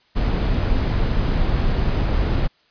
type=noise; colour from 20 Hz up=brown; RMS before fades=-19 dBFS; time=0.15-2.48 s; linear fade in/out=20 ms; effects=white hiss -59 dBFS RMS until 2.7 s + resampled to 11025 Hz